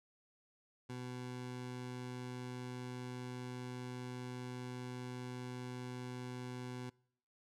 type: tone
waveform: 20% pulse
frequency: 125 Hz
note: B2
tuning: 21 cents sharp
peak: -38 dBFS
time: 0.89-6.9 s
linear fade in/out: 10 ms
effects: noise-tail reverb RT60 0.7 s tail -26 dB re dry + low-pass 9000 Hz 12 dB/octave